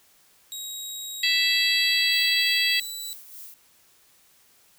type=tone with pitch glide; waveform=20% pulse; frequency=3808 to 3956 Hz; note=A#7 to B7; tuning=+36 to +2 cents; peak=-27 dBFS; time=0.52-3.13 s; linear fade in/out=0 ms; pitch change=+66 cents; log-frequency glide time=1.31-2.49 s
type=harmonic tone; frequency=659.3 Hz; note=E5; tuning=in tune; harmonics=3 / 4 / 5 / 6 / 7; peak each=-26 / -26 / -26 / -26 / -26 dBFS; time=1.23-2.8 s; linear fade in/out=5 ms
type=noise with tremolo; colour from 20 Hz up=violet; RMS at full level=-41 dBFS; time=2.12-3.54 s; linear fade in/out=0 ms; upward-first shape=sine; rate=3.3 Hz; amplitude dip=55%
effects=white hiss -59 dBFS RMS until 4.78 s